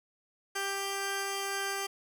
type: tone pair together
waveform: 10% pulse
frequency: 394.3 / 1575.2 Hz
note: G4 / G6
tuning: +10 / +8 cents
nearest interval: 2 octaves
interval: 2398 cents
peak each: -25 / -29 dBFS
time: 0.55-1.87 s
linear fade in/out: 10 ms
effects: none